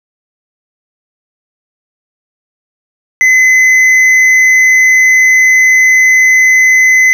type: tone with hard clipping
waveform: sine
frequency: 2034 Hz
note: C7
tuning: 50 cents flat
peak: -5 dBFS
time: 3.21-7.13 s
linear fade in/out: 0 ms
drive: 5 dB
effects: none